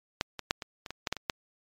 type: clicks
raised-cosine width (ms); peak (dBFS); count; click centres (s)
0.2; -9 / -18 / -7 / -20 / -22 / -19 / -12 / -11 / -21 / -10; 10; 0.211 / 0.393 / 0.509 / 0.622 / 0.862 / 0.906 / 1.072 / 1.126 / 1.167 / 1.298
effects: MP3 96 kbps